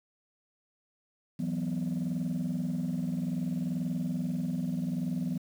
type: chord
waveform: sine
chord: E suspended second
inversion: none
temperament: just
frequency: 164.81 / 185.42 / 247.2 Hz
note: E3 / F#3 / B3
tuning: 0 / +4 / +2 cents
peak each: -32 dBFS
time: 1.39-5.38 s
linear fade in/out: 10 ms
effects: tanh soft clip ceiling -25 dBFS + 9-bit